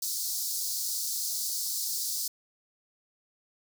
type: high-pass noise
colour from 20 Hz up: pink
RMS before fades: -32 dBFS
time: 0.02-2.28 s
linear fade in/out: 5 ms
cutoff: 4400 Hz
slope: 48 dB/octave
effects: none